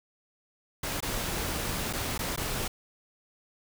pink noise with dropouts, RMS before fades -32 dBFS, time 0.83-2.68 s, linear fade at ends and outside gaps 5 ms, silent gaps 1.005-1.025 / 1.929-1.933 / 2.179-2.19 / 2.362-2.375 s, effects none

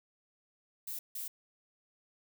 violet noise bursts at uneven times, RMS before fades -40 dBFS, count 2, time 0.87-0.99 / 1.15-1.28 s, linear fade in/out 5 ms, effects none

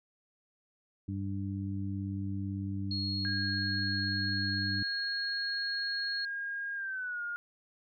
harmonic tone, 98 Hz, G2, in tune, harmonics 1 / 2 / 3, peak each -35 / -38 / -40 dBFS, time 1.08-4.83 s, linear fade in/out 5 ms
sine tone, 4300 Hz, C8, 47 cents sharp, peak -34 dBFS, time 2.91-6.25 s, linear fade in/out 2 ms
sine tone with pitch glide, 1624 to 1422 Hz, G#6 to F6, -39 to +31 cents, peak -34 dBFS, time 3.25-7.36 s, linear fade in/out 0 ms, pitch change -230 cents, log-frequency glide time 6.75-7.22 s
effects none

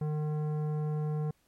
triangle tone with tanh clipping, 151.8 Hz, D#3, 42 cents flat, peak -31 dBFS, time 0.01-1.31 s, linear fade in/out 5 ms, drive 17 dB, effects pink hiss -71 dBFS RMS until 1.47 s + MP3 64 kbps

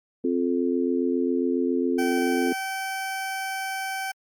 harmonic tone, 87.31 Hz, F2, in tune, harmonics 3 / 4 / 5, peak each -24 / -26 / -28 dBFS, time 0.24-2.53 s, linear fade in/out 5 ms
20% pulse tone, 770 Hz, G5, 31 cents flat, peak -23 dBFS, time 1.98-4.12 s, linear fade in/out 10 ms
effects Opus 32 kbps

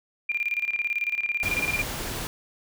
sine tone with tremolo, 2393 Hz, D7, 32 cents sharp, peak -22 dBFS, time 0.29-1.82 s, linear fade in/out 5 ms, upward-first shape square, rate 18 Hz, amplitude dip 75%
pink noise, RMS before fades -32 dBFS, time 1.43-2.27 s, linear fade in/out 0 ms
effects none

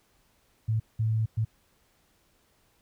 sine tone bursts at uneven times, 110.6 Hz, A2, 9 cents sharp, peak -23 dBFS, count 3, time 0.68-0.8 / 0.99-1.26 / 1.37-1.45 s, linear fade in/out 10 ms, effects pink hiss -67 dBFS RMS until 2.81 s

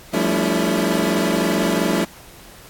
25% pulse tone cluster, 176.1 / 199.2 / 224.7 / 285.2 / 327.9 Hz, F3 / G3 / A3 / C#4 / E4, +15 / +28 / +37 / +49 / -9 cents, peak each -20 dBFS, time 0.13-2.05 s, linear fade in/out 10 ms, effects pink hiss -43 dBFS RMS until 2.69 s + AAC 64 kbps

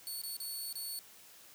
10% pulse tone with dropouts, 4435 Hz, C#8, in tune, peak -32 dBFS, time 0.07-0.99 s, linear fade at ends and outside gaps 0 ms, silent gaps 0.216-0.236 / 0.367-0.402 / 0.727-0.755 s, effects white hiss -57 dBFS RMS until 1.54 s + high-pass 80 Hz 12 dB/octave

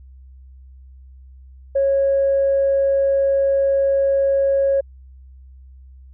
sine tone, 549 Hz, C#5, 17 cents flat, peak -13 dBFS, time 1.75-4.81 s, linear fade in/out 10 ms, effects tanh soft clip ceiling -10 dBFS + added 65 Hz sine -40 dBFS peak until 6.13 s

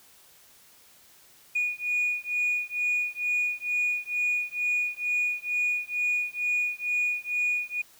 sine beating tone pair, 2454 / 2456.2 Hz, D#7 / D#7, -25 / -23 cents, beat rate 2.2 Hz, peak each -27 dBFS, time 1.55-7.82 s, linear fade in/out 10 ms, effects tanh soft clip ceiling -20 dBFS + white hiss -56 dBFS RMS until 7.99 s

